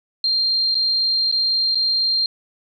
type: tone with dropouts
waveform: sine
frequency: 4186 Hz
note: C8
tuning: in tune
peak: -16 dBFS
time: 0.24-2.26 s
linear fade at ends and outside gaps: 2 ms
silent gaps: 0.745-0.752 / 1.315-1.324 / 1.747-1.754 s
effects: none